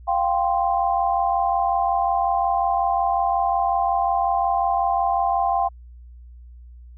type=chord; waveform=sine; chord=F suspended second; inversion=none; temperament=equal; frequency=698.5 / 784 / 1046.5 Hz; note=F5 / G5 / C6; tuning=0 / 0 / 0 cents; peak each=-22 / -21 / -25 dBFS; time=0.07-5.69 s; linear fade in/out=20 ms; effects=added 60 Hz sine -40 dBFS peak until 6.97 s